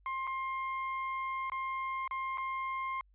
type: tone with dropouts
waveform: 35% pulse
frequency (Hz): 1060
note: C6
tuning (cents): +22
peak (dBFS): -32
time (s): 0.06-3.01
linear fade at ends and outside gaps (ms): 1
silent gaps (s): 0.27-0.274 / 1.499-1.519 / 2.077-2.11 / 2.374-2.381
effects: added 49 Hz sine -62 dBFS peak until 3.14 s + resampled to 8000 Hz